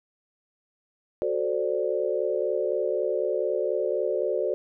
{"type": "chord", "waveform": "sine", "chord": "D dominant seventh", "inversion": "first", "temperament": "equal", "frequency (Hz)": [370, 440, 523.3, 587.3], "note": ["F#4", "A4", "C5", "D5"], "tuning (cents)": [0, 0, 0, 0], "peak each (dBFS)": -29, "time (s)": [1.22, 4.54], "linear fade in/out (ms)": 0, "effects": []}